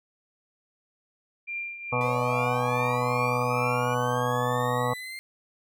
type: tone with tremolo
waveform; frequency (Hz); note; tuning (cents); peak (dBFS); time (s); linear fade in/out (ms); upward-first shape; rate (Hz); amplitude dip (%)
sine; 2383; D7; +25; -29; 1.47-3.95; 20; triangle; 2.4; 70
type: harmonic tone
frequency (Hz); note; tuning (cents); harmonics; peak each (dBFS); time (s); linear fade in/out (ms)
123.47; B2; 0; 1 / 2 / 4 / 5 / 6 / 7 / 8 / 9 / 10; -30 / -35 / -29 / -36 / -36 / -32 / -39 / -30 / -38; 1.92-4.94; 10
type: linear sweep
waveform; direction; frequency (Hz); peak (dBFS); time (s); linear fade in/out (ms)
35% pulse; up; 490.4 to 2111; -34; 2.01-5.19; 0
effects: none